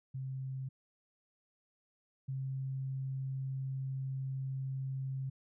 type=tone pair in turn; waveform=sine; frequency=132.4 / 133.48 Hz; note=C3 / C3; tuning=+21 / +35 cents; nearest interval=unison; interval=14 cents; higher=second; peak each=-37 / -35 dBFS; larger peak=second; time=0.14-0.69 / 2.28-5.3 s; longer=second; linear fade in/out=10 ms; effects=none